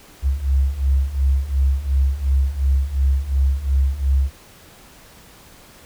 sine beating tone pair, 66.1 / 68.9 Hz, C2 / C#2, +18 / -10 cents, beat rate 2.8 Hz, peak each -20 / -17 dBFS, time 0.22-4.31 s, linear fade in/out 50 ms, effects pink hiss -46 dBFS RMS until 5.85 s

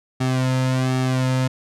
sawtooth tone with flanger, 129.3 Hz, C3, 20 cents flat, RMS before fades -20 dBFS, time 0.2-1.48 s, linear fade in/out 10 ms, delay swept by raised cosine 2 to 2.71 ms, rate 1.3 Hz, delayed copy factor -0.85, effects low-pass 9000 Hz 12 dB/octave

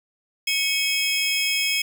square tone cluster, 2221 / 2542 / 3268 / 5160 Hz, C#7 / D#7 / G#7 / E8, +3 / +36 / -29 / -38 cents, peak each -27 dBFS, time 0.47-1.82 s, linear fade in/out 5 ms, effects none

